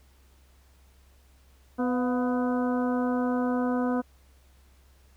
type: harmonic tone with a mistuned harmonic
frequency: 249.8 Hz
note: B3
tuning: 20 cents sharp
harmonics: 1 / 2 / 3 / 4 / 5 / 6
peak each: -25 / -31 / -35 / -37 / -39 / -41 dBFS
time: 1.78-4.02 s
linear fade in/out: 20 ms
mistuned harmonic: 3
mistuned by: -59 cents
effects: added 66 Hz sine -56 dBFS peak until 5.16 s + pink hiss -64 dBFS RMS until 5.16 s